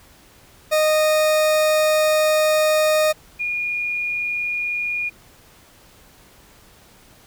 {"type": "tone pair in turn", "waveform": ["40% pulse", "sine"], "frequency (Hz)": [618, 2434], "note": ["D#5", "D#7"], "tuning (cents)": [-12, -39], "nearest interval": "2 octaves", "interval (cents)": 2373, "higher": "second", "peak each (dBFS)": [-14, -21], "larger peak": "first", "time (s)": [[0.71, 3.13], [3.39, 5.1]], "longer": "first", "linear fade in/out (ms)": 20, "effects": ["pink hiss -50 dBFS RMS until 7.26 s"]}